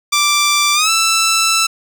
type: tone with pitch glide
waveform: 10% pulse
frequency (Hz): 1174.7 to 1326.2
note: D6 to E6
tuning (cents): 0 to +10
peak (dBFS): -3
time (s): 0.12-1.67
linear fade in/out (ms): 10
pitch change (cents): +210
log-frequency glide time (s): 0.74-0.9
effects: none